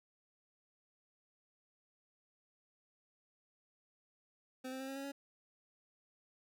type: tone with pitch steps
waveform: 25% pulse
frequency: 258 / 262.1 / 266.2 / 270.4 / 274.6 / 278.9 Hz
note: C4 / C4 / C4 / C#4 / C#4 / C#4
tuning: -24 / +3 / +30 / -43 / -16 / +11 cents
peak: -38 dBFS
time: 4.64-5.12 s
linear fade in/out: 10 ms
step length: 80 ms
effects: none